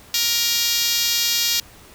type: tone with high-pass filter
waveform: 5% pulse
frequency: 470 Hz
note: A#4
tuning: 14 cents sharp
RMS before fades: -20 dBFS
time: 0.14-1.6 s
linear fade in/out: 2 ms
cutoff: 3700 Hz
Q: 0.76
effects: pink hiss -46 dBFS RMS until 1.94 s